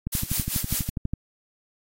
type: click train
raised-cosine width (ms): 5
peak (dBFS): -15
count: 14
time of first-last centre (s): 0.07-1.136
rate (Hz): 12.2
type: noise with tremolo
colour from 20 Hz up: blue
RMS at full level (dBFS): -25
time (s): 0.12-0.9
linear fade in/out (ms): 10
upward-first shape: sine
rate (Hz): 5.1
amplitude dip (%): 80
effects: AAC 48 kbps